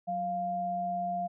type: tone pair together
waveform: sine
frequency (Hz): 185 / 698.5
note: F#3 / F5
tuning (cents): 0 / 0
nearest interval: octave + major seventh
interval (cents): 2300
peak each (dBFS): -39 / -30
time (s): 0.07-1.28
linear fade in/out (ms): 20
effects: none